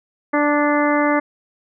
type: harmonic tone with a mistuned harmonic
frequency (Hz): 293.7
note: D4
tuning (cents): 0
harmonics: 1 / 2 / 3 / 4 / 5 / 6 / 7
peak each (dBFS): -18 / -20 / -23 / -23 / -28 / -26 / -26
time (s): 0.33-1.2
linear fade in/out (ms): 10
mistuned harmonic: 6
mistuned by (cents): -17
effects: none